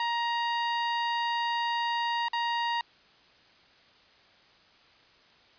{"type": "tone with dropouts", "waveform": "sawtooth", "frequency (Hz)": 940, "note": "A#5", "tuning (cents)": 14, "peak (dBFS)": -23, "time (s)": [0, 2.81], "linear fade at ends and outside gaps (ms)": 2, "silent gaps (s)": [2.284, 2.332], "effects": ["white hiss -59 dBFS RMS until 5.58 s", "resampled to 11025 Hz"]}